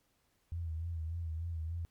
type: tone with vibrato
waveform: sine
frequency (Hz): 82.41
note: E2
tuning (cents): 0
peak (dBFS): -35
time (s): 0.52-1.85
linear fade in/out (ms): 0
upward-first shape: sine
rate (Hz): 3.4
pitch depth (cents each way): 63
effects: pink hiss -75 dBFS RMS until 1.9 s + MP3 96 kbps